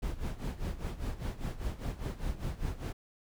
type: noise with tremolo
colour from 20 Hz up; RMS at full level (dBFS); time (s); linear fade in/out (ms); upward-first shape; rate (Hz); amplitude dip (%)
brown; -33; 0.02-2.93; 10; sine; 5; 80
effects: none